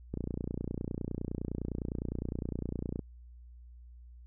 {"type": "click train", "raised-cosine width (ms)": 3, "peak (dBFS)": -22, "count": 86, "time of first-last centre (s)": [0.14, 2.992], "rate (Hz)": 29.8, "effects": ["added 60 Hz sine -49 dBFS peak until 4.26 s"]}